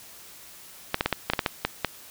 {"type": "clicks", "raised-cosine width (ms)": 0.3, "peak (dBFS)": -6, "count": 10, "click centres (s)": [0.944, 1.009, 1.06, 1.127, 1.3, 1.335, 1.392, 1.462, 1.65, 1.847], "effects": ["white hiss -47 dBFS RMS until 2.1 s"]}